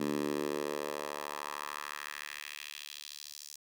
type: tone with high-pass filter sweep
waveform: 10% pulse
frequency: 73.42 Hz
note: D2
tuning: in tune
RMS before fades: -39 dBFS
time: 0-3.56 s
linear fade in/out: 5 ms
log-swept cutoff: 240 to 5900 Hz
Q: 1.8
effects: none